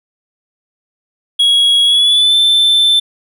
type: tone with pitch glide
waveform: triangle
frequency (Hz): 3322 to 3540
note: G#7 to A7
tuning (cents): 0 to +10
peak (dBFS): -6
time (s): 1.39-3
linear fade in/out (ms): 10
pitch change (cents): +110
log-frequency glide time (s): 1.84-2.35
effects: none